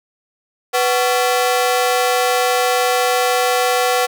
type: ring-modulated tone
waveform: sawtooth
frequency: 622.3 Hz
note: D#5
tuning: in tune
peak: -7 dBFS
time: 0.73-4.07 s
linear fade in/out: 20 ms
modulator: 127 Hz
effects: none